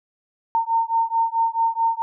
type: beating tone pair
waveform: sine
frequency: 910 / 914.6 Hz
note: A#5 / A#5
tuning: -42 / -33 cents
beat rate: 4.6 Hz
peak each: -21 dBFS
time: 0.55-2.02 s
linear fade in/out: 0 ms
effects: none